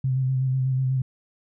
sine tone with vibrato, 130.81 Hz, C3, in tune, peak -20 dBFS, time 0.04-1.02 s, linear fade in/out 5 ms, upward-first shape square, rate 8.1 Hz, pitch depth 23 cents each way, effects none

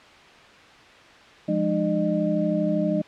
sine tone cluster, 174.4 / 207 / 304.2 / 610 Hz, F3 / G#3 / D#4 / D#5, -2 / -5 / -39 / -34 cents, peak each -26 dBFS, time 1.48-3.02 s, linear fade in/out 10 ms, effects white hiss -48 dBFS RMS until 3.07 s + low-pass 3000 Hz 12 dB/octave

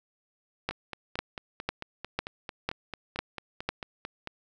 two click trains, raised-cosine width 0.3 ms, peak -12 / -20 dBFS, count 7 / 17, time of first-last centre 0.69-3.69 / 0.71-4.273 s, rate 2 / 4.49 Hz, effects none

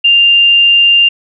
sine tone, 2794 Hz, F7, in tune, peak -4 dBFS, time 0.04-1.09 s, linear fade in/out 10 ms, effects none

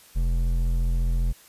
triangle tone with hard clipping, 42.62 Hz, F1, 41 cents flat, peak -22 dBFS, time 0.15-1.33 s, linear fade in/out 20 ms, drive 12 dB, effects white hiss -52 dBFS RMS until 1.48 s + resampled to 32000 Hz

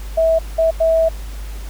sine tone bursts at uneven times, 651 Hz, E5, 22 cents flat, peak -11 dBFS, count 3, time 0.17-0.39 / 0.58-0.71 / 0.8-1.09 s, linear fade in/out 10 ms, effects added 50 Hz sine -26 dBFS peak until 1.69 s + pink hiss -40 dBFS RMS until 1.69 s

